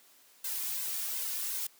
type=noise with flanger; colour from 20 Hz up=blue; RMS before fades=-35 dBFS; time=0.44-1.67 s; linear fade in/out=5 ms; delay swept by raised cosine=1.9 to 2.88 ms; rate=2.7 Hz; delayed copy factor=+0.85; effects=white hiss -61 dBFS RMS until 1.79 s + high-pass 200 Hz 12 dB/octave